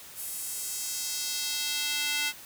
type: tone with high-pass filter sweep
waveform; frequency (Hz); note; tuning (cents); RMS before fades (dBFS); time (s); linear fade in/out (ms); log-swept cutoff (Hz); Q
square; 293.7; D4; 0; -32; 0.15-2.33; 50; 11000 to 2300; 1.3
effects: white hiss -47 dBFS RMS until 2.45 s